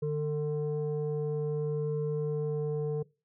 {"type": "tone pair together", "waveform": "sine", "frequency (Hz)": [149.87, 449.1], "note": ["D3", "A4"], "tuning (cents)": [35, 35], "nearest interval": "octave + perfect fifth", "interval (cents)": 1900, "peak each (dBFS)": [-30, -29], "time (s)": [0.02, 3.03], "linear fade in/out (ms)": 10, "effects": ["noise-tail reverb RT60 0.3 s tail -22 dB re dry", "tanh soft clip ceiling -25 dBFS"]}